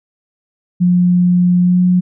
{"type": "tone with pitch glide", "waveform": "sine", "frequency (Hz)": [178.2, 180.58], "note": ["F3", "F#3"], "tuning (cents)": [35, -42], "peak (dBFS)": -8, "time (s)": [0.8, 2.01], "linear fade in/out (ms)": 20, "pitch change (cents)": 23, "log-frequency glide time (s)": [1.61, 1.81], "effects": []}